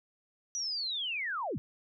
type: linear sweep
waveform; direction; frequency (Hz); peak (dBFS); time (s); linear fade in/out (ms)
sine; down; 5920 to 86; -32; 0.55-1.58; 0
effects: none